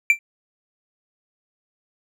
triangle tone with exponential decay, 2349 Hz, D7, in tune, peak -6 dBFS, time 0.1-0.19 s, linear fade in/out 1 ms, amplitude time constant 19 ms, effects none

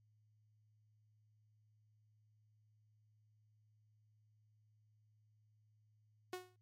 sawtooth tone with exponential decay, 365.7 Hz, F#4, 20 cents flat, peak -36 dBFS, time 6.33-6.56 s, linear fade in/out 2 ms, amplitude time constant 50 ms, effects added 107 Hz sine -70 dBFS peak until 6.61 s + MP3 64 kbps

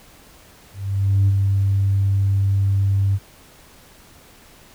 sine tone with ADSR envelope, 98.4 Hz, G2, 7 cents sharp, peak -10 dBFS, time 0.73-3.19 s, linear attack 550 ms, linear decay 35 ms, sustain -4 dB, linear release 45 ms, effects tanh soft clip ceiling -10 dBFS + pink hiss -48 dBFS RMS until 4.74 s

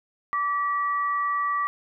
sine tone pair together, 1157.3 / 1929 Hz, D6 / B6, -26 / -41 cents, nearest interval major sixth, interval 885 cents, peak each -23 / -31 dBFS, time 0.33-1.67 s, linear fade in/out 0 ms, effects none

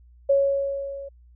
sine tone with level ramp, 554.4 Hz, C#5, in tune, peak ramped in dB -14 to -34 dBFS, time 0.29-1.09 s, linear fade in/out 10 ms, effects added 60 Hz sine -49 dBFS peak until 1.35 s

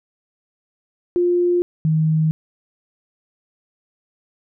sine tone pair in turn, 352.3 / 157.48 Hz, F4 / D#3, +15 / +21 cents, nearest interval octave + major second, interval 1394 cents, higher first, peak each -14 dBFS, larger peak neither, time 1.16-1.62 / 1.85-2.31 s, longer neither, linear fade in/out 0 ms, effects none

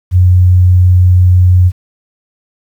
sine tone, 90.6 Hz, F#2, 36 cents flat, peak -3 dBFS, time 0.11-1.72 s, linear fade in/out 50 ms, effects 7-bit

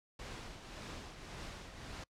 pink noise with tremolo, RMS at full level -45 dBFS, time 0.19-2.04 s, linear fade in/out 5 ms, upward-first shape triangle, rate 1.8 Hz, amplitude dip 55%, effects noise-tail reverb RT60 0.1 s tail -25 dB re dry + low-pass 6000 Hz 12 dB/octave

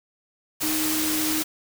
sine tone in noise, 311.1 Hz, D#4, in tune, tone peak -26 dBFS, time 0.62-1.43 s, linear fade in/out 20 ms, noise white, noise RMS -26 dBFS, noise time 0.6-1.44 s, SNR -3 dB, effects none

